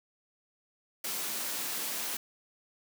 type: high-pass noise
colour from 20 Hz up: white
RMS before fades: -35 dBFS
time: 1.04-2.17 s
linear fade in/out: 5 ms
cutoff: 170 Hz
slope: 48 dB/octave
effects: none